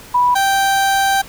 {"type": "tone pair in turn", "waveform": ["sine", "30% pulse"], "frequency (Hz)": [983, 782.9], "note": ["B5", "G5"], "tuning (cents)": [-8, -2], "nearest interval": "major third", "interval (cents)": 394, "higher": "first", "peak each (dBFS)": -10, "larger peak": "neither", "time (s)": [[0.14, 0.35], [0.35, 1.22]], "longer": "second", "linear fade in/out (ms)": 10, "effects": ["pink hiss -38 dBFS RMS until 1.28 s"]}